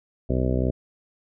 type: harmonic tone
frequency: 63.4 Hz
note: B1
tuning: 46 cents sharp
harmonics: 1 / 2 / 3 / 4 / 5 / 6 / 7 / 8 / 9 / 10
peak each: -25 / -26 / -31 / -28 / -35 / -30 / -36 / -33 / -35 / -35 dBFS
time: 0.29-0.71 s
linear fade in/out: 10 ms
effects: none